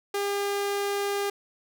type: tone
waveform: sawtooth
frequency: 402.8 Hz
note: G4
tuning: 47 cents sharp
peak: -22 dBFS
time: 0.14-1.3 s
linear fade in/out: 5 ms
effects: none